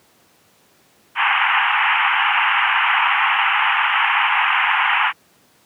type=band-pass noise; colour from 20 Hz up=pink; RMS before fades=-17 dBFS; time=1.15-5.13 s; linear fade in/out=50 ms; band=800 to 3000 Hz; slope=96 dB/octave; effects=pink hiss -55 dBFS RMS until 5.65 s + high-pass 150 Hz 12 dB/octave